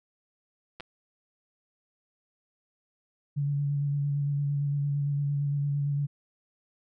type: clicks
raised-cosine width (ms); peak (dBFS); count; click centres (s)
0.3; -24; 2; 0.8 / 0.806
type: tone with vibrato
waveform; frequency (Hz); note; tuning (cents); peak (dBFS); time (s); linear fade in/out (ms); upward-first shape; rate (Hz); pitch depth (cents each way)
sine; 142.9; D3; -47; -25; 3.36-6.07; 20; square; 8.8; 16
effects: none